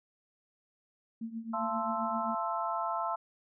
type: tone with tremolo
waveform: sine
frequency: 226.8 Hz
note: A#3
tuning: 47 cents flat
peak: -33 dBFS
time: 1.21-2.35 s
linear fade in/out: 5 ms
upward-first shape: triangle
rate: 7.6 Hz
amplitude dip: 85%
type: chord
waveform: sine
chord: F major seventh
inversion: none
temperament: equal with one note detuned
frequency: 680.5 / 880 / 1046.5 / 1318.5 Hz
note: F5 / A5 / C6 / E6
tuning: -45 / 0 / 0 / 0 cents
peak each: -36 dBFS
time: 1.53-3.16 s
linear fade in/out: 10 ms
effects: none